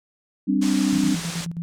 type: chord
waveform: sine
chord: G suspended fourth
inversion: none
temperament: equal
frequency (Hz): 196 / 261.6 / 293.7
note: G3 / C4 / D4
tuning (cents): 0 / 0 / 0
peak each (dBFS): -22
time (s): 0.47-1.16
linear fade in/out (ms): 20
type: low-pass noise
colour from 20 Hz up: white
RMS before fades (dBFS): -33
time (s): 0.61-1.46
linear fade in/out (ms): 20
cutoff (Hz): 8100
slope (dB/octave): 24
type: tone with tremolo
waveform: sine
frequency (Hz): 168.5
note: E3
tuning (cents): +38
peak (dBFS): -25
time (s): 0.93-1.62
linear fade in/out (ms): 0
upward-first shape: square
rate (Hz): 9.4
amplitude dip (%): 70
effects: none

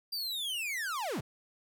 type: linear sweep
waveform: 45% pulse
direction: down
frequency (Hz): 4772 to 79.7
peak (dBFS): -33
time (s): 0.12-1.21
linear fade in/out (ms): 10
effects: none

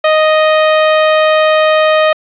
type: tone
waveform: sawtooth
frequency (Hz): 622.3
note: D#5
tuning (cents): 0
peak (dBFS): -3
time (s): 0.04-2.13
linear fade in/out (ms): 5
effects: resampled to 8000 Hz + 7-bit

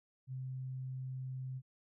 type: tone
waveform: sine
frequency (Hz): 130.1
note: C3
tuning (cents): -9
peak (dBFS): -39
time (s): 0.27-1.62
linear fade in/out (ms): 50
effects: none

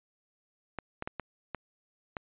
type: clicks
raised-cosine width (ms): 0.5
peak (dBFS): -20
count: 6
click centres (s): 0.787 / 1.024 / 1.075 / 1.197 / 1.547 / 2.168
effects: resampled to 8000 Hz

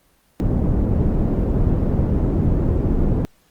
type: low-pass noise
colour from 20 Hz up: pink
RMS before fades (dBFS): -18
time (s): 0.4-3.25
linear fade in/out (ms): 0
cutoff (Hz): 330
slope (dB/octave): 12
effects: pink hiss -59 dBFS RMS until 3.5 s + Opus 24 kbps

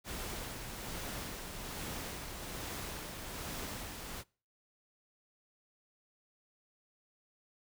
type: noise with tremolo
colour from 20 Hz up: pink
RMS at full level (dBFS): -41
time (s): 0.04-4.24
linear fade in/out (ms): 50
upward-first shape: sine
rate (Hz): 1.2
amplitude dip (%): 35
effects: noise-tail reverb RT60 0.4 s tail -25 dB re dry

